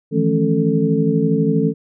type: tone cluster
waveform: sine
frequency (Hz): 157.2 / 169.5 / 214.3 / 273.3 / 441.7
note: D#3 / E3 / A3 / C#4 / A4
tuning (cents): +18 / +49 / -45 / -24 / +7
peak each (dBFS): -20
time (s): 0.11-1.74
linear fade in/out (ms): 50
effects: none